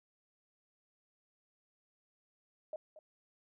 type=tone with echo; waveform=sine; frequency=619 Hz; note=D#5; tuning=9 cents flat; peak=-38 dBFS; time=2.73-2.76 s; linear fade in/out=2 ms; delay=230 ms; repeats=1; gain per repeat=-14 dB; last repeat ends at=2.99 s; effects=none